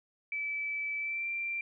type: tone with pitch glide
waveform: sine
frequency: 2308 to 2361 Hz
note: D7 to D7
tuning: -31 to +9 cents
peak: -32 dBFS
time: 0.32-1.61 s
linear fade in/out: 2 ms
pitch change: +40 cents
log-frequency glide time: 0.98-1.28 s
effects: none